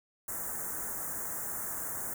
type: band-stop noise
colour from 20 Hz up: white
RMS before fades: -37 dBFS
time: 0.28-2.14 s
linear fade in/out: 5 ms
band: 1800 to 6700 Hz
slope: 48 dB/octave
effects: none